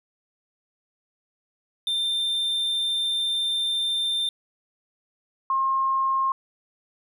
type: tone pair in turn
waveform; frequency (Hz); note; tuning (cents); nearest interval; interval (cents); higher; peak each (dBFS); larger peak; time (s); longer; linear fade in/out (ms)
triangle / sine; 3587 / 1069; A7 / C6; +33 / +37; octave + major sixth; 2096; first; -21 / -20; second; 1.87-4.29 / 5.5-6.32; first; 2
effects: none